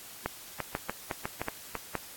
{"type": "clicks", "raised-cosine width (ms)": 0.5, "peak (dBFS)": -15, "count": 10, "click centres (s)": [0.26, 0.603, 0.751, 0.896, 1.112, 1.255, 1.416, 1.484, 1.753, 1.953], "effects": ["white hiss -47 dBFS RMS until 2.16 s", "AAC 64 kbps"]}